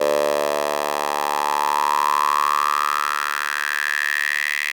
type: tone with high-pass filter sweep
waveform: 10% pulse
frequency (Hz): 73.42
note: D2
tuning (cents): 0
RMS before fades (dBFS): -21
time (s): 0-4.72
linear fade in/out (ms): 10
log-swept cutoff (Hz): 560 to 2100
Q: 6.8
effects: none